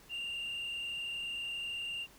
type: tone with frequency modulation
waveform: sine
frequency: 2794 Hz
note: F7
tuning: in tune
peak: -34 dBFS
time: 0.09-2.07 s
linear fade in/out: 50 ms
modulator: 32.3 Hz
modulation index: 1.5
effects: tanh soft clip ceiling -35 dBFS + pink hiss -59 dBFS RMS until 2.18 s